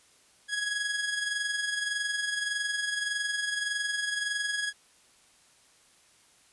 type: tone with amplitude modulation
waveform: sawtooth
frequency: 1665 Hz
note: G#6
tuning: 4 cents sharp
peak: -23 dBFS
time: 0.48-4.73 s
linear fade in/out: 50 ms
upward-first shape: sine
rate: 21.7 Hz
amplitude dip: 50%
effects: white hiss -61 dBFS RMS until 6.52 s + resampled to 24000 Hz